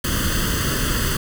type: noise with comb filter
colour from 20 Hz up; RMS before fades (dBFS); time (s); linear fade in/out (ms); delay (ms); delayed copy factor
pink; -21; 0.04-1.17; 5; 0.64; +0.85
effects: none